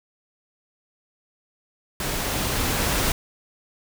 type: noise with level ramp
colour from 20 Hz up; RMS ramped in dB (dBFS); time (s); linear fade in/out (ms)
pink; -27 to -22; 2-3.12; 2
effects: none